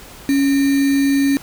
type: tone with sample-and-hold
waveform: sine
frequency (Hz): 277.1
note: C#4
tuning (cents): -1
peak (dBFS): -12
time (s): 0.29-1.37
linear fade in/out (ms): 0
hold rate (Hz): 2100
effects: pink hiss -39 dBFS RMS until 1.42 s